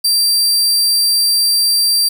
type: tone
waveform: sawtooth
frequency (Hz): 4704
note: D8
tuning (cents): +2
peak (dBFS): -8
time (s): 0.04-2.09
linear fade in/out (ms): 10
effects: 7-bit